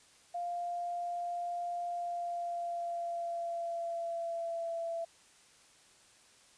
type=tone with pitch glide; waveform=sine; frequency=698.5 to 669.7 Hz; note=F5 to E5; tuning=0 to +27 cents; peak=-34 dBFS; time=0.34-5.05 s; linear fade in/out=10 ms; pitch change=-73 cents; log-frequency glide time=1.87-4.74 s; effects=white hiss -62 dBFS RMS until 6.57 s + resampled to 22050 Hz